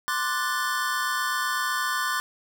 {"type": "chord", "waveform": "square", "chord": "D dominant seventh", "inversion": "third", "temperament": "equal", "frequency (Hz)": [1046.5, 1174.7, 1480, 1760], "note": ["C6", "D6", "F#6", "A6"], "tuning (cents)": [0, 0, 0, 0], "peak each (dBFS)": -31, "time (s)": [0.08, 2.2], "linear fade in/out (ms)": 0, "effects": []}